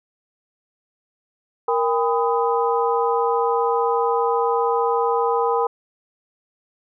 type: tone cluster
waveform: sine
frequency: 467.9 / 803 / 1004 / 1252 Hz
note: A#4 / G5 / B5 / D#6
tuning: +6 / +41 / +28 / +10 cents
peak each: -20 / -23 / -23 / -27 dBFS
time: 1.68-5.67 s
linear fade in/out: 5 ms
effects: none